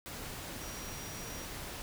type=tone in noise; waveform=sine; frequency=5730 Hz; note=F8; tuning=44 cents sharp; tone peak=-49 dBFS; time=0.61-1.45 s; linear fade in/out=0 ms; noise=pink; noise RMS=-43 dBFS; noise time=0.06-1.82 s; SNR=-9 dB; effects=none